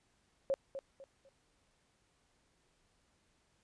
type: tone with echo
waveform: sine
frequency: 544 Hz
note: C#5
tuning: 33 cents flat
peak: -29 dBFS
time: 0.5-0.54 s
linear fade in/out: 0 ms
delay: 250 ms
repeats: 3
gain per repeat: -10 dB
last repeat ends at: 1.29 s
effects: pink hiss -74 dBFS RMS until 3.63 s + resampled to 22050 Hz